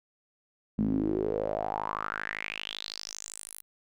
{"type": "tone with band-pass filter sweep", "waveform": "sawtooth", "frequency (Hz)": 52.6, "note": "G#1", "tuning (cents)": 23, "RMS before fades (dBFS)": -33, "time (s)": [0.78, 3.62], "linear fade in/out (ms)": 0, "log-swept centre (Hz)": [210, 12000], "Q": 6.4, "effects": []}